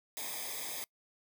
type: noise with comb filter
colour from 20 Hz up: white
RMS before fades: -40 dBFS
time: 0.17-0.84 s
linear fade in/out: 0 ms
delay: 0.7 ms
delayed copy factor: -0.85
effects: noise-tail reverb RT60 0.1 s tail -25 dB re dry